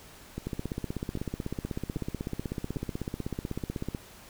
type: two click trains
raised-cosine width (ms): 3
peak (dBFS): -19 / -21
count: 57 / 4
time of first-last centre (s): 0.47-3.948 / 0.38-2.761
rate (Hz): 16.1 / 1.26
effects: pink hiss -51 dBFS RMS until 4.29 s